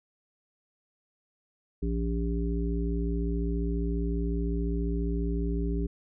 harmonic tone, 57.2 Hz, A#1, 32 cents flat, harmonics 1 / 3 / 5 / 7, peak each -28 / -33 / -35 / -36 dBFS, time 1.82-5.87 s, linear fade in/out 10 ms, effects none

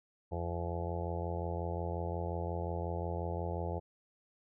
harmonic tone, 85.6 Hz, F2, 34 cents flat, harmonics 1 / 2 / 4 / 5 / 6 / 7 / 8 / 9 / 10, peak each -37 / -43 / -45 / -44 / -43 / -48 / -45 / -48 / -46 dBFS, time 0.31-3.8 s, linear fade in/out 20 ms, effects none

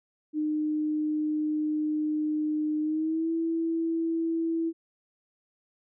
sine tone with pitch glide, 305.1 to 328.9 Hz, D#4 to E4, -34 to -4 cents, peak -25 dBFS, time 0.33-4.73 s, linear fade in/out 50 ms, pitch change +130 cents, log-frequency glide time 2.81-3.31 s, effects none

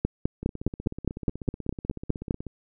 two click trains, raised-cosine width 3 ms, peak -10 / -22 dBFS, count 12 / 34, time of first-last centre 0.05-2.309 / 0.43-2.467 s, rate 4.87 / 16.2 Hz, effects none

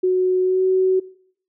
sine tone with pitch glide, 369 to 375 Hz, F#4 to F#4, -5 to +23 cents, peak -14 dBFS, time 0.03-1 s, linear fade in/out 10 ms, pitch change +28 cents, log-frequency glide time 0.42-0.63 s, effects noise-tail reverb RT60 0.6 s tail -20 dB re dry

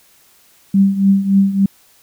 sine tone with tremolo, 196 Hz, G3, in tune, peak -6 dBFS, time 0.74-1.66 s, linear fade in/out 5 ms, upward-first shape triangle, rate 3.5 Hz, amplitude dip 80%, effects white hiss -51 dBFS RMS until 2.02 s

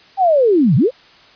sine linear two-way sweep, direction down then up, 798 to 114.9 to 559 Hz, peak -9 dBFS, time 0.17-0.91 s, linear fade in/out 50 ms, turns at 0.76 s, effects white hiss -46 dBFS RMS until 1.35 s + resampled to 11025 Hz

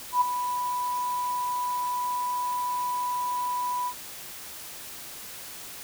sine tone with ADSR envelope, 987.8 Hz, B5, in tune, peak -16 dBFS, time 0.12-3.94 s, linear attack 92 ms, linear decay 11 ms, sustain -10 dB, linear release 71 ms, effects white hiss -41 dBFS RMS until 5.83 s

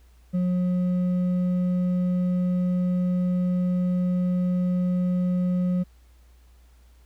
sine tone with hard clipping, 180 Hz, F#3, 47 cents flat, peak -22 dBFS, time 0.33-5.84 s, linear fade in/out 20 ms, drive 4 dB, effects added 60 Hz sine -51 dBFS peak until 7.05 s + pink hiss -64 dBFS RMS until 7.05 s

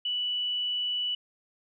sine tone, 2960 Hz, F#7, in tune, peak -27 dBFS, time 0.05-1.15 s, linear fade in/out 5 ms, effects none

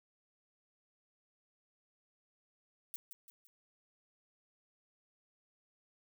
violet noise with echo, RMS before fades -42 dBFS, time 2.94-2.96 s, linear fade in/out 0 ms, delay 170 ms, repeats 3, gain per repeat -7 dB, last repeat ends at 3.47 s, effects none

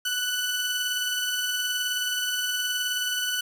sawtooth tone pair together, 1484 / 2987 Hz, F#6 / F#7, +5 / +16 cents, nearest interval octave, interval 1211 cents, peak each -25 dBFS, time 0.05-3.41 s, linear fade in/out 5 ms, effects 9-bit

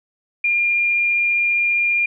sine tone, 2405 Hz, D7, 41 cents sharp, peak -15 dBFS, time 0.44-2.06 s, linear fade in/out 5 ms, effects none

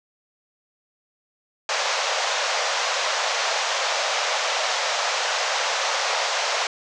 pink band-pass noise, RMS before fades -24 dBFS, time 1.69-6.67 s, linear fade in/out 2 ms, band 520 to 6800 Hz, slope 48 dB/octave, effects none

